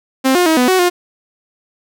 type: tone with pitch steps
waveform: sawtooth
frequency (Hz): 263.9 / 356.7 / 319.4 / 249.2 / 373 / 355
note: C4 / F4 / D#4 / B3 / F#4 / F4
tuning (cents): +15 / +37 / +45 / +16 / +14 / +28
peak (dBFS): -6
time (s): 0.24-0.9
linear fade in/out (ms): 20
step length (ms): 110
effects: none